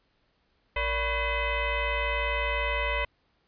sine tone with frequency modulation, 987.8 Hz, B5, in tune, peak -25 dBFS, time 0.76-3.05 s, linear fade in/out 5 ms, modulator 522 Hz, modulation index 3.4, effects pink hiss -70 dBFS RMS until 3.47 s + resampled to 11025 Hz

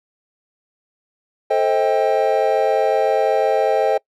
triangle chord, A half-diminished seventh, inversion none, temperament just, 440 / 528 / 633.6 / 792 Hz, A4 / C5 / Eb5 / G5, 0 / +16 / +31 / +18 cents, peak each -18 dBFS, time 1.5-3.98 s, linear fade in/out 10 ms, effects noise-tail reverb RT60 0.1 s tail -25 dB re dry

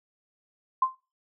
sine tone with exponential decay, 1044 Hz, C6, 4 cents flat, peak -16 dBFS, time 0.82-0.95 s, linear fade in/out 5 ms, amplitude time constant 27 ms, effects noise-tail reverb RT60 0.3 s tail -21 dB re dry

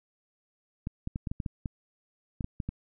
clicks, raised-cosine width 5 ms, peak -20 dBFS, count 12, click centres 0.871 / 1.074 / 1.159 / 1.272 / 1.315 / 1.402 / 1.462 / 1.658 / 2.408 / 2.444 / 2.602 / 2.69 s, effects none

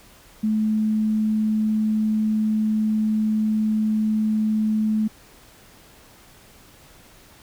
sine tone, 216.1 Hz, A3, 31 cents flat, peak -18 dBFS, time 0.43-5.08 s, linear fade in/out 10 ms, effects pink hiss -50 dBFS RMS until 7.42 s

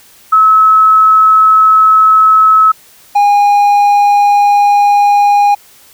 sine / triangle tone pair in turn, 1293 / 816.9 Hz, E6 / G#5, -34 / -29 cents, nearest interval minor sixth, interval 795 cents, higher first, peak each -3 dBFS, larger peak neither, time 0.32-2.72 / 3.15-5.55 s, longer neither, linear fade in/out 10 ms, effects white hiss -42 dBFS RMS until 5.93 s

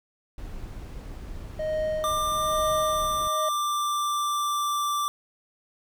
brown noise, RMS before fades -38 dBFS, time 0.38-3.28 s, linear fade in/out 2 ms
triangle tone with tremolo, 622.3 Hz, D#5, in tune, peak -22 dBFS, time 1.59-3.49 s, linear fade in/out 5 ms, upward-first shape sine, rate 1.1 Hz, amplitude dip 70%
square tone with pitch glide, 1190 to 1172.3 Hz, D6 to D6, +22 to -3 cents, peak -25 dBFS, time 2.04-5.08 s, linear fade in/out 0 ms, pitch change -25 cents, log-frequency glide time 2.4-4.93 s
effects none

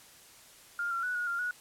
sine tone with pitch steps, 1406 / 1369 / 1478 / 1446 / 1392 / 1461 Hz, F6 / F6 / F#6 / F#6 / F6 / F#6, +11 / -35 / -2 / -40 / -6 / -22 cents, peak -30 dBFS, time 0.79-1.51 s, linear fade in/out 2 ms, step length 120 ms, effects white hiss -55 dBFS RMS until 1.6 s + low-pass 12000 Hz 12 dB/octave

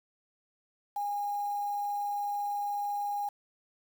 sine tone with quantisation, 817 Hz, G#5, 29 cents flat, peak -30 dBFS, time 0.96-3.29 s, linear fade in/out 5 ms, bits 8, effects none

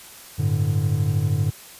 triangle chord, G suspended second, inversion none, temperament equal with one note detuned, 97.38 / 110 / 146.83 Hz, G2 / A2 / D3, -11 / 0 / 0 cents, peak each -21 dBFS, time 0.38-1.51 s, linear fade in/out 20 ms, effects white hiss -43 dBFS RMS until 1.79 s + resampled to 32000 Hz

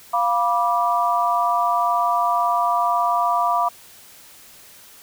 sine chord, B diminished, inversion second, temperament equal with one note detuned, 698.5 / 976.4 / 1174.7 Hz, F5 / B5 / D6, 0 / -20 / 0 cents, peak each -21 dBFS, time 0.13-3.69 s, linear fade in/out 10 ms, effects white hiss -46 dBFS RMS until 5.02 s

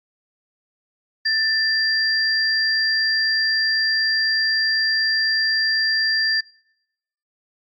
sine tone pair together, 1775 / 4752 Hz, A6 / D8, +15 / +20 cents, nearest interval octave + perfect fourth, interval 1705 cents, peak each -20 dBFS, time 1.25-6.41 s, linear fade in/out 10 ms, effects noise-tail reverb RT60 0.9 s tail -26 dB re dry + AAC 64 kbps

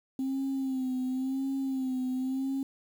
sine tone with vibrato, 262.8 Hz, C4, 8 cents sharp, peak -27 dBFS, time 0.19-2.63 s, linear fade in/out 2 ms, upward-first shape sine, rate 0.94 Hz, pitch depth 51 cents each way, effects tanh soft clip ceiling -25 dBFS + 9-bit

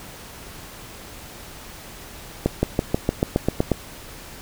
accelerating click train, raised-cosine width 2 ms, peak -4 dBFS, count 10, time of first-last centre 2.46-3.717 s, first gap 170 ms, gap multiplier 0.95, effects pink hiss -40 dBFS RMS until 4.41 s

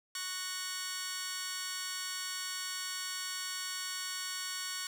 10% pulse chord, F# major, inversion second, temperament just, 1110 / 1480 / 1850 Hz, C#6 / F#6 / A#6, +2 / 0 / -14 cents, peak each -34 / -33 / -34 dBFS, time 0.15-4.87 s, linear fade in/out 2 ms, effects none

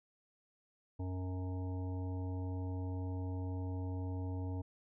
harmonic tone, 92.2 Hz, F#2, 6 cents flat, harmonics 1 / 3 / 5 / 7 / 9 / 10, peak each -37 / -44 / -51 / -55 / -56 / -58 dBFS, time 0.99-4.62 s, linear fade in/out 10 ms, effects none

